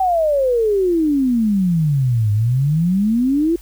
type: exponential two-way sweep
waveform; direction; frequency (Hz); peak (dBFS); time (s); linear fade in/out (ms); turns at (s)
sine; down then up; 774 to 101.9 to 346.9; -13; 0-3.56; 5; 2.32
effects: added 50 Hz sine -38 dBFS peak until 3.61 s + white hiss -48 dBFS RMS until 3.61 s